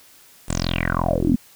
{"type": "tone with low-pass filter sweep", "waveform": "10% pulse", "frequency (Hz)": 43, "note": "F1", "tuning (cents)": -26, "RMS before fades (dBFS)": -21, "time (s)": [0.48, 1.36], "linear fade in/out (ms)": 10, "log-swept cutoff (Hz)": [9000, 220], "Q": 9.4, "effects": ["white hiss -50 dBFS RMS until 1.55 s"]}